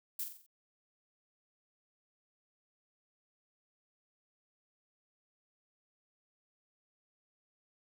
violet noise with echo, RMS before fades -37 dBFS, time 0.19-0.24 s, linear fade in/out 5 ms, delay 45 ms, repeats 5, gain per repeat -6 dB, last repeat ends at 0.465 s, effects none

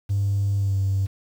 triangle tone with pitch glide, 99.9 to 97.22 Hz, G2 to G2, +33 to -14 cents, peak -16 dBFS, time 0.09-1.07 s, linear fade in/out 20 ms, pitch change -47 cents, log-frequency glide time 0.57-0.76 s, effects tanh soft clip ceiling -16 dBFS + 8-bit

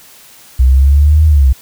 sine exponential two-way sweep, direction up then down, 62.8 to 79 to 62.8 Hz, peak -4 dBFS, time 0.59-1.53 s, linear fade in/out 10 ms, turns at 1.26 s, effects white hiss -40 dBFS RMS until 1.61 s

